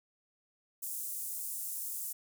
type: high-pass noise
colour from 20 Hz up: pink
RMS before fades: -39 dBFS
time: 0.82-2.13 s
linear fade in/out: 10 ms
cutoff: 8400 Hz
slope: 24 dB/octave
effects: none